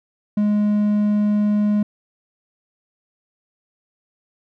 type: tone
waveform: triangle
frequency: 208.4 Hz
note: G#3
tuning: 6 cents sharp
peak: -13 dBFS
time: 0.37-1.83 s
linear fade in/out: 5 ms
effects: none